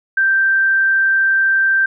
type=tone; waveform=sine; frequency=1568 Hz; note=G6; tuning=in tune; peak=-11 dBFS; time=0.17-1.86 s; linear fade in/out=5 ms; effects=none